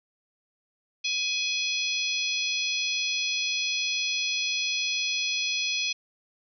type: harmonic tone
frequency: 839 Hz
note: G#5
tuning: 17 cents sharp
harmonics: 3 / 4 / 5 / 6 / 7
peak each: -29 / -31 / -33 / -35 / -36 dBFS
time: 1.04-5.93 s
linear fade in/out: 10 ms
effects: none